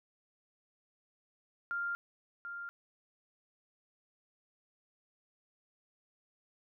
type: tone with echo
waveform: sine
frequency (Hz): 1396.9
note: F6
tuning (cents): 0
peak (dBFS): -33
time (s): 1.71-1.95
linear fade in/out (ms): 0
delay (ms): 740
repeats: 1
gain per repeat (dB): -7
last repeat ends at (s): 2.69
effects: none